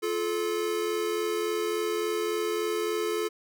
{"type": "tone pair together", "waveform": "square", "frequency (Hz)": [348.4, 431.9], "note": ["F4", "A4"], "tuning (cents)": [-4, -32], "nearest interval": "major third", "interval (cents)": 372, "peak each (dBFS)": [-32, -29], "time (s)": [0.02, 3.29], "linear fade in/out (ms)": 20, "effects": []}